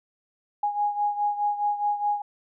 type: beating tone pair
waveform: sine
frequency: 825 / 829.8 Hz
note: G#5 / G#5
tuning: -12 / -2 cents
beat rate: 4.8 Hz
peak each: -24 / -29 dBFS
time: 0.63-2.22 s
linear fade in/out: 5 ms
effects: none